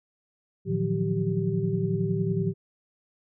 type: tone cluster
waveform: sine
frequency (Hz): 112.3 / 151.2 / 170.4 / 181.3 / 389.3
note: A2 / D#3 / F3 / F#3 / G4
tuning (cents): +36 / -49 / -42 / -35 / -12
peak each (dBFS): -30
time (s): 0.65-2.54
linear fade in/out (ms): 50
effects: none